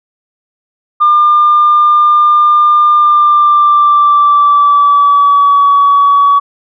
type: tone with pitch glide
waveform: sine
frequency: 1200 to 1132.6 Hz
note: D6 to C#6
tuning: +37 to +37 cents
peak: -3 dBFS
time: 1-6.4 s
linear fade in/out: 20 ms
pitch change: -100 cents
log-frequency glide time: 2.96-5.68 s
effects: tanh soft clip ceiling 0 dBFS